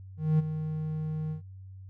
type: tone with ADSR envelope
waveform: triangle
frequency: 155.56 Hz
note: D#3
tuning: in tune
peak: -17 dBFS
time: 0.17-1.42 s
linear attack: 220 ms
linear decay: 20 ms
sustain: -11 dB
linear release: 110 ms
effects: added 95 Hz sine -43 dBFS peak until 1.89 s